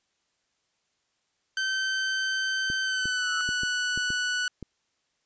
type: tone with pitch glide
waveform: sawtooth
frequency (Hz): 1544 to 1480.2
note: G6 to F#6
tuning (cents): -27 to 0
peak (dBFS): -22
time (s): 1.57-4.48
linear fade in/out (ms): 2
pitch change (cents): -73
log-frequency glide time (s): 2.83-3.29
type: clicks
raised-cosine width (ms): 3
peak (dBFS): -24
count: 7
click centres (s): 2.701 / 3.056 / 3.49 / 3.634 / 3.976 / 4.104 / 4.627
type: tone with exponential growth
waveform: sine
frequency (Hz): 1318.5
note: E6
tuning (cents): 0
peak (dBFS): -29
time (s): 2.85-3.41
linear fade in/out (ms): 0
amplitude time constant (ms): 120
effects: white hiss -74 dBFS RMS until 5.25 s + resampled to 16000 Hz